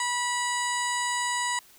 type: harmonic tone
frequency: 975 Hz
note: B5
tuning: 23 cents flat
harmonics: 1 / 2 / 3 / 4 / 5 / 7 / 8 / 9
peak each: -29 / -31 / -38 / -38 / -40 / -36 / -36 / -38 dBFS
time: 0-1.59 s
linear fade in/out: 2 ms
effects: white hiss -55 dBFS RMS until 1.78 s